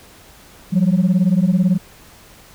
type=beating tone pair; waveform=sine; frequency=174.1 / 192.1 Hz; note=F3 / G3; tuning=-5 / -35 cents; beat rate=18 Hz; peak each=-13 dBFS; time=0.72-1.78 s; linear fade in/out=20 ms; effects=tanh soft clip ceiling -9 dBFS + pink hiss -45 dBFS RMS until 2.54 s